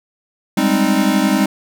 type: chord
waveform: square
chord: Ab major seventh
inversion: third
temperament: equal with one note detuned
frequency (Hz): 196 / 207.7 / 261.6 / 309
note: G3 / Ab3 / C4 / Eb4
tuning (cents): 0 / 0 / 0 / -12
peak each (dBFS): -19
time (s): 0.57-1.46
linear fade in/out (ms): 5
effects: none